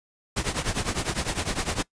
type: noise with tremolo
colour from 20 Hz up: pink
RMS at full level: -24 dBFS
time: 0.36-1.83 s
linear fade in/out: 10 ms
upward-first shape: triangle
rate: 9.9 Hz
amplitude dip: 90%
effects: noise-tail reverb RT60 0.1 s tail -21 dB re dry + resampled to 22050 Hz